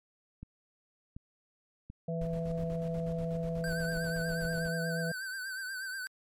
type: click train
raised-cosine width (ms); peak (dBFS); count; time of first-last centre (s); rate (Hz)
5; -31; 4; 0.43-2.636; 1.36
type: harmonic tone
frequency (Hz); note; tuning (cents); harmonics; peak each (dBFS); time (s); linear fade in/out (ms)
165.8; E3; +10; 1 / 3 / 4; -33 / -38 / -39; 2.08-5.12; 5
type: noise with tremolo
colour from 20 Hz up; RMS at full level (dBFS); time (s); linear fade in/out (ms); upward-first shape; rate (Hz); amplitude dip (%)
brown; -43; 2.21-4.69; 5; square; 8.2; 65
type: tone with vibrato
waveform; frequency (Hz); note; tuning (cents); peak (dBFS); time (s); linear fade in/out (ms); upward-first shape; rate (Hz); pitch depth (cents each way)
square; 1539; G6; -32; -37; 3.64-6.07; 0; triangle; 8.3; 74
effects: MP3 64 kbps